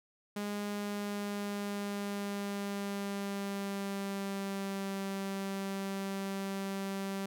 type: tone with pitch glide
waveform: sawtooth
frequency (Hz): 205.3 to 195.35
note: G#3 to G3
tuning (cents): -20 to -6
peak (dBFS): -31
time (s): 0.36-7.26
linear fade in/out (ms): 5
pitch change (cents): -86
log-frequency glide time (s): 0.68-5
effects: none